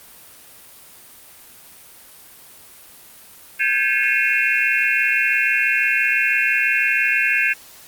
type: tone cluster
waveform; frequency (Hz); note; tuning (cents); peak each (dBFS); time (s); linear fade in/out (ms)
sine; 1576 / 1702 / 2167 / 2456 / 2688; G6 / G#6 / C#7 / D#7 / E7; +9 / +42 / -40 / -23 / +33; -22; 3.59-7.54; 20
effects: white hiss -44 dBFS RMS until 7.87 s + Opus 32 kbps